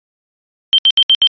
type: tone bursts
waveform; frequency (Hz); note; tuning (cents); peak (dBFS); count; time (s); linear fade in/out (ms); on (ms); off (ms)
sine; 3136; G7; 0; -6; 5; 0.73-1.271; 0; 53; 69
effects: resampled to 11025 Hz